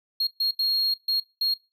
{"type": "tone bursts at uneven times", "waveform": "triangle", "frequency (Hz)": 4268, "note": "C8", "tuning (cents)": 34, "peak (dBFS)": -20, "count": 5, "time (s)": [[0.2, 0.27], [0.4, 0.51], [0.59, 0.94], [1.08, 1.2], [1.41, 1.54]], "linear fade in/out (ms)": 5, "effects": ["noise-tail reverb RT60 0.3 s tail -25 dB re dry"]}